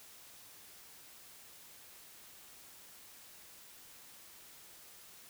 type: silence
effects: white hiss -56 dBFS RMS until 5.29 s